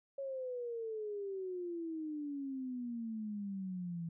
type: exponential sweep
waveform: sine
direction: down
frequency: 554.4 to 164.81 Hz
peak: -38 dBFS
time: 0.18-4.09 s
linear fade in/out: 5 ms
effects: none